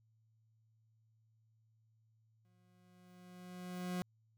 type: tone with exponential growth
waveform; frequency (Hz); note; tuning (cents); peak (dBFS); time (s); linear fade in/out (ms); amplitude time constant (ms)
40% pulse; 180.3; F#3; -45; -35; 2.45-4.02; 0; 340
effects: added 111 Hz sine -70 dBFS peak until 4.37 s